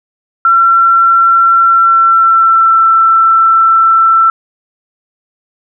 sine tone with pitch glide, 1356 to 1336.6 Hz, E6 to E6, +49 to +24 cents, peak -4 dBFS, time 0.45-4.3 s, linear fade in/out 2 ms, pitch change -25 cents, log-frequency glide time 1.6-2.85 s, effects none

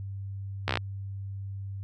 slowing click train, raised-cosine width 0.3 ms, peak -10 dBFS, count 7, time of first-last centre 0.68-0.773 s, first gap 14 ms, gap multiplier 1.04, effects added 98 Hz sine -34 dBFS peak until 1.83 s

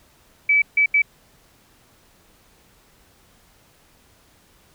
sine tone bursts at uneven times, 2298 Hz, D7, 38 cents flat, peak -13 dBFS, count 3, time 0.49-0.62 / 0.77-0.86 / 0.94-1.02 s, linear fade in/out 5 ms, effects pink hiss -56 dBFS RMS until 4.74 s

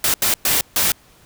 white noise bursts at uneven times, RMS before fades -17 dBFS, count 4, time 0.04-0.14 / 0.22-0.34 / 0.45-0.61 / 0.76-0.92 s, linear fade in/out 2 ms, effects pink hiss -51 dBFS RMS until 1.25 s

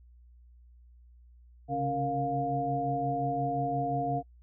sine tone cluster, 134.6 / 140.3 / 278.3 / 465.2 / 704 Hz, C3 / C#3 / C#4 / A#4 / F5, +49 / +21 / +7 / -4 / +14 cents, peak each -38 / -36 / -35 / -37 / -30 dBFS, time 1.68-4.23 s, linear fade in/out 50 ms, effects noise-tail reverb RT60 0.1 s tail -25 dB re dry + added 60 Hz sine -53 dBFS peak until 4.42 s

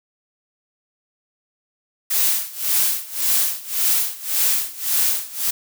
blue noise with tremolo, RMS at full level -17 dBFS, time 2.1-5.51 s, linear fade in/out 10 ms, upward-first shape sine, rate 1.8 Hz, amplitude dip 90%, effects none

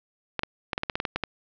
clicks, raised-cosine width 0.3 ms, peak -10 dBFS, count 11, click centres 0.393 / 0.434 / 0.732 / 0.779 / 0.834 / 0.898 / 0.955 / 1.001 / 1.052 / 1.16 / 1.237 s, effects low-pass 5000 Hz 12 dB/octave

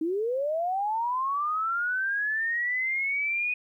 sine linear sweep, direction up, 306.2 to 2489 Hz, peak -25 dBFS, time 0.01-3.54 s, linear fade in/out 5 ms, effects 11-bit

